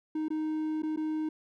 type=tone with dropouts; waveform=triangle; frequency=311.1 Hz; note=D#4; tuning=in tune; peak=-27 dBFS; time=0.15-1.29 s; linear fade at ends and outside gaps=5 ms; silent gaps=0.284-0.303 / 0.822-0.832 / 0.962-0.972 s; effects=none